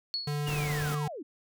sine tone with exponential decay, 4374 Hz, C#8, 24 cents flat, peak -27 dBFS, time 0.14-0.53 s, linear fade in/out 0 ms, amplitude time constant 84 ms
square tone with pitch glide, 146.83 to 148.62 Hz, D3 to D3, 0 to +21 cents, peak -30 dBFS, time 0.27-1.08 s, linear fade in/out 5 ms, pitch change +21 cents, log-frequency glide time 0.4-0.93 s
sine linear sweep, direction down, 2899 to 251.3 Hz, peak -37 dBFS, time 0.46-1.23 s, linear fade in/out 10 ms
pink noise, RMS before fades -38 dBFS, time 0.47-0.95 s, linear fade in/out 5 ms
effects none

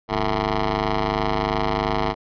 10% pulse ring-modulated tone, 102.9 Hz, G#2, 16 cents flat, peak -9 dBFS, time 0.08-2.15 s, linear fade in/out 50 ms, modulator 553 Hz, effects resampled to 11025 Hz

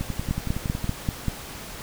two click trains, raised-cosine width 5 ms, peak -15 / -11 dBFS, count 10 / 6, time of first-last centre 0.01-0.843 / 0.31-1.283 s, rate 10.8 / 5.14 Hz, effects pink hiss -38 dBFS RMS until 1.82 s

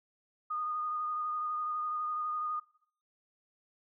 sine tone with vibrato, 1230 Hz, D#6, 20 cents flat, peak -32 dBFS, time 0.5-2.6 s, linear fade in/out 10 ms, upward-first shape sine, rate 12 Hz, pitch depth 19 cents each way, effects noise-tail reverb RT60 0.6 s tail -20 dB re dry

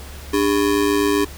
square ring-modulated tone, 350 Hz, F4, 4 cents sharp, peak -13 dBFS, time 0.33-1.25 s, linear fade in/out 10 ms, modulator 53.9 Hz, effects added 70 Hz sine -35 dBFS peak until 1.37 s + pink hiss -39 dBFS RMS until 1.37 s

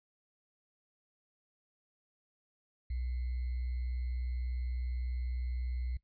sine tone with sample-and-hold, 61.74 Hz, B1, in tune, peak -33 dBFS, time 2.9-5.97 s, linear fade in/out 5 ms, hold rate 2100 Hz, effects noise-tail reverb RT60 0.1 s tail -19 dB re dry + resampled to 11025 Hz

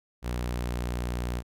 sawtooth tone with pitch glide, 60.6 to 60.18 Hz, B1 to B1, -32 to -44 cents, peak -25 dBFS, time 0.22-1.43 s, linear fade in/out 50 ms, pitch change -12 cents, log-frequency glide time 0.57-1 s, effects none

